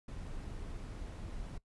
brown noise, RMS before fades -43 dBFS, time 0.08-1.58 s, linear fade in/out 5 ms, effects noise-tail reverb RT60 0.1 s tail -20 dB re dry + resampled to 24000 Hz

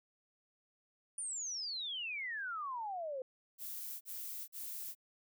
sine exponential sweep, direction down, 9550 to 504 Hz, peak -38 dBFS, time 1.18-3.22 s, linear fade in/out 2 ms
violet noise bursts, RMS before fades -44 dBFS, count 3, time 3.58-4.952 s, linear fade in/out 50 ms, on 430 ms, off 41 ms
effects none

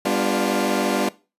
20% pulse chord, G dominant seventh, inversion none, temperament equal with one note detuned, 200.3 / 246.9 / 293.7 / 349.2 Hz, G3 / B3 / D4 / F4, +38 / 0 / 0 / 0 cents, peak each -20 dBFS, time 0.05-1.09 s, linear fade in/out 5 ms, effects noise-tail reverb RT60 0.3 s tail -19 dB re dry + resampled to 32000 Hz

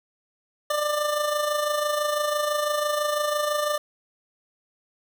25% pulse tone with amplitude modulation, 595 Hz, D5, 22 cents sharp, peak -17 dBFS, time 0.7-3.78 s, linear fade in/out 5 ms, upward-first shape sine, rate 26 Hz, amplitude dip 50%, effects none

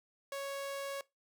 sawtooth tone, 554.4 Hz, C#5, in tune, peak -34 dBFS, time 0.32-1.01 s, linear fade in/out 2 ms, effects noise-tail reverb RT60 0.2 s tail -21 dB re dry

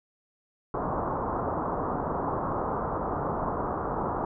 white low-pass noise, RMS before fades -30 dBFS, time 0.74-4.25 s, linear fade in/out 2 ms, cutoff 1200 Hz, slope 48 dB/octave, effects none

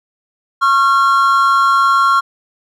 triangle tone pair together, 1093.1 / 1375 Hz, C#6 / F6, -25 / -27 cents, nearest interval major third, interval 398 cents, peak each -10 dBFS, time 0.61-2.21 s, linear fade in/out 20 ms, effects none

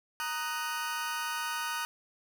sawtooth chord, D# minor, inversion second, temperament just, 933.4 / 1244.5 / 1493.4 Hz, A#5 / D#6 / F#6, +2 / 0 / +16 cents, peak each -33 dBFS, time 0.2-1.85 s, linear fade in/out 0 ms, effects 11-bit

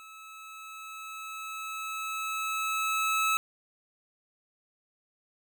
25% pulse tone with level ramp, 1300 Hz, E6, 24 cents flat, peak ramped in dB -43 to -20 dBFS, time 0-3.37 s, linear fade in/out 0 ms, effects none

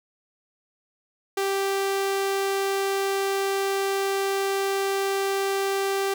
sawtooth tone, 391.8 Hz, G4, 1 cent flat, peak -19 dBFS, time 1.37-6.14 s, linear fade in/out 5 ms, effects none

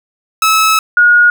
sawtooth / sine tone pair in turn, 1298 / 1441.5 Hz, E6 / F#6, -27 / -46 cents, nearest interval major second, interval 181 cents, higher second, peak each -4 dBFS, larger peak neither, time 0.42-0.79 / 0.97-1.3 s, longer first, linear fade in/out 2 ms, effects none

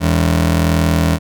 30% pulse ring-modulated tone, 122.8 Hz, B2, 9 cents flat, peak -6 dBFS, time 0-1.19 s, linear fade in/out 50 ms, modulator 40.8 Hz, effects none

